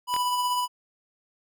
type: tone with tremolo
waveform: square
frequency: 989 Hz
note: B5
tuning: 2 cents sharp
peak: -23 dBFS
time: 0.07-0.68 s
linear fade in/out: 50 ms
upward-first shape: sine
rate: 16 Hz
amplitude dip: 30%
type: clicks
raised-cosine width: 0.3 ms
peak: -18 dBFS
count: 2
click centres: 0.14 / 0.164 s
effects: none